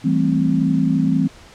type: chord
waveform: sine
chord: A minor seventh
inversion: second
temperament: equal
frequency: 164.81 / 196 / 220 / 261.6 Hz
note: E3 / G3 / A3 / C4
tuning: 0 / 0 / 0 / 0 cents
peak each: -19 / -21 / -23 / -18 dBFS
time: 0.04-1.28 s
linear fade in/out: 10 ms
effects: pink hiss -44 dBFS RMS until 1.54 s + low-pass 7000 Hz 12 dB/octave